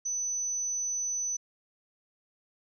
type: tone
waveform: sine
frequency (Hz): 6000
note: F#8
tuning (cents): +23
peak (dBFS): -29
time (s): 0.05-1.37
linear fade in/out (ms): 10
effects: none